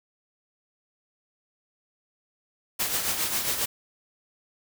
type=noise with tremolo; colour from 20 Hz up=white; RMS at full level=-25 dBFS; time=2.79-3.66 s; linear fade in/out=10 ms; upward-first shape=triangle; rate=7.4 Hz; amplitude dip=60%; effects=none